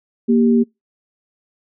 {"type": "tone pair together", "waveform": "sine", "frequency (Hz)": [234, 393.5], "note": ["A#3", "G4"], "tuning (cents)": [7, 7], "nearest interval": "major sixth", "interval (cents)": 900, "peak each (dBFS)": [-11, -18], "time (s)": [0.28, 0.64], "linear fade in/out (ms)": 20, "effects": ["noise-tail reverb RT60 0.2 s tail -26 dB re dry"]}